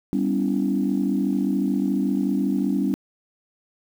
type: chord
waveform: sine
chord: C# half-diminished seventh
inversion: second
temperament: equal with one note detuned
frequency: 196 / 246.9 / 281.1 / 329.6 Hz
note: G3 / B3 / C#4 / E4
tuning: 0 / 0 / +24 / 0 cents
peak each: -23 / -26 / -23 / -29 dBFS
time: 0.13-2.94 s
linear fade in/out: 0 ms
effects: tanh soft clip ceiling -11 dBFS + 8-bit